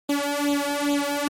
sawtooth tone with flanger, 287.2 Hz, D4, 39 cents flat, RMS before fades -24 dBFS, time 0.09-1.28 s, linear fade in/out 5 ms, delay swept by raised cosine 0.27 to 2.27 ms, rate 2.4 Hz, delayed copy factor +0.9, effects MP3 64 kbps

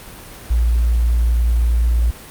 sine tone, 58.27 Hz, A#1, in tune, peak -12 dBFS, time 0.5-2.11 s, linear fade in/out 10 ms, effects pink hiss -37 dBFS RMS until 2.3 s + Opus 32 kbps

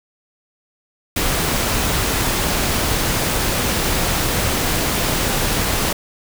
pink noise, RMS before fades -19 dBFS, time 1.16-5.93 s, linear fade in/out 5 ms, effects none

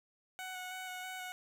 15% pulse tone with vibrato, 740 Hz, F#5, in tune, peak -35 dBFS, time 0.39-1.32 s, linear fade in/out 0 ms, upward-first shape square, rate 3.1 Hz, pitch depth 12 cents each way, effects none

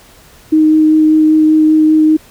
sine tone with vibrato, 311.1 Hz, D#4, in tune, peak -5 dBFS, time 0.52-2.17 s, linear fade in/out 10 ms, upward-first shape sine, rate 5.1 Hz, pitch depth 9 cents each way, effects pink hiss -42 dBFS RMS until 2.3 s

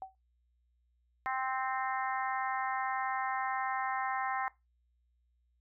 sine tone with exponential decay, 763 Hz, G5, 47 cents flat, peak -35 dBFS, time 0.02-0.15 s, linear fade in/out 1 ms, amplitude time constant 28 ms
harmonic tone, 261.6 Hz, C4, in tune, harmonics 3 / 4 / 5 / 6 / 7 / 8, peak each -35 / -37 / -40 / -45 / -40 / -45 dBFS, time 1.26-4.48 s, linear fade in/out 0 ms
effects noise-tail reverb RT60 0.2 s tail -19 dB re dry + added 60 Hz sine -70 dBFS peak until 5.6 s

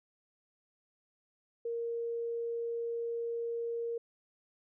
sine tone, 466.2 Hz, A#4, in tune, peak -33 dBFS, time 1.65-3.98 s, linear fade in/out 5 ms, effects none

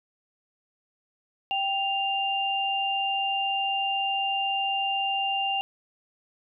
sine tone pair together, 784 / 2794 Hz, G5 / F7, 0 / 0 cents, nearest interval octave + minor seventh, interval 2200 cents, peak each -27 dBFS, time 1.51-5.61 s, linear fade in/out 0 ms, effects none

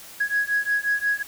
sine beating tone pair, 1661.2 / 1666.8 Hz, G#6 / G#6, 0 / +6 cents, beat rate 5.6 Hz, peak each -23 dBFS, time 0.2-1.23 s, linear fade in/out 10 ms, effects tanh soft clip ceiling -14 dBFS + white hiss -43 dBFS RMS until 1.27 s

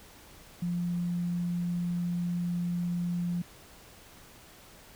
sine tone, 174.61 Hz, F3, in tune, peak -28 dBFS, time 0.62-3.42 s, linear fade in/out 5 ms, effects pink hiss -53 dBFS RMS until 4.95 s

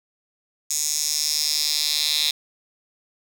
10% pulse tone with high-pass filter sweep, 150.6 Hz, D3, 44 cents sharp, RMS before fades -23 dBFS, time 0.7-2.31 s, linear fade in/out 5 ms, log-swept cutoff 6600 to 3900 Hz, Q 3.7, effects none

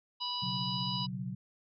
harmonic tone, 983 Hz, B5, 8 cents flat, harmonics 1 / 3 / 4 / 5, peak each -39 / -39 / -39 / -39 dBFS, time 0.2-1.07 s, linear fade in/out 20 ms
sine chord, B suspended second, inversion none, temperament equal, 123.47 / 138.59 / 185 Hz, B2 / C#3 / F#3, 0 / 0 / 0 cents, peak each -40 / -41 / -38 dBFS, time 0.42-1.35 s, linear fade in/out 10 ms
effects none

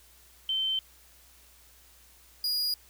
sine / 45% pulse tone pair in turn, 3095 / 4881 Hz, G7 / D#8, -23 / -34 cents, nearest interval minor sixth, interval 789 cents, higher second, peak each -26 dBFS, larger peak neither, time 0.49-0.79 / 2.44-2.74 s, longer neither, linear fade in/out 2 ms, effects added 60 Hz sine -61 dBFS peak until 2.89 s + white hiss -58 dBFS RMS until 2.89 s

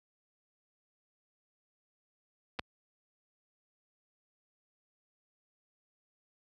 clicks, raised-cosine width 0.3 ms, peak -23 / -17 dBFS, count 2, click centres 2.59 / 2.594 s, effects high-pass 60 Hz 12 dB/octave

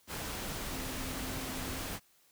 sine tone in noise, 260 Hz, C4, 11 cents flat, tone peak -44 dBFS, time 0.7-1.81 s, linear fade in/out 50 ms, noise pink, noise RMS -39 dBFS, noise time 0.07-2 s, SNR -8 dB, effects white hiss -67 dBFS RMS until 2.31 s

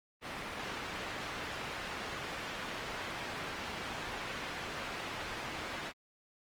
white low-pass noise, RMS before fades -41 dBFS, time 0.21-5.93 s, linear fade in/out 50 ms, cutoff 2300 Hz, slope 12 dB/octave, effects Opus 24 kbps

